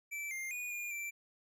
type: tone with pitch steps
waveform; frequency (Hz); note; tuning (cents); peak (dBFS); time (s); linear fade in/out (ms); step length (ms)
square; 2325 / 2109 / 2458 / 2421 / 2346; D7 / C7 / D#7 / D#7 / D7; -18 / +13 / -22 / -48 / -2; -39; 0.11-1.11; 20; 200
effects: none